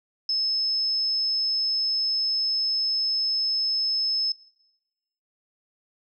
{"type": "tone", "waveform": "sine", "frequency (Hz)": 5210, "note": "E8", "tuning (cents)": -21, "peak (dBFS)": -22, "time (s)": [0.29, 4.32], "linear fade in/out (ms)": 2, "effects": ["noise-tail reverb RT60 1.0 s tail -21 dB re dry"]}